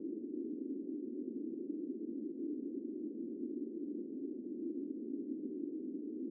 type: band-pass noise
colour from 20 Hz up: white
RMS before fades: -42 dBFS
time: 0-6.3 s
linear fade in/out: 5 ms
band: 250 to 340 Hz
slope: 48 dB/octave
effects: none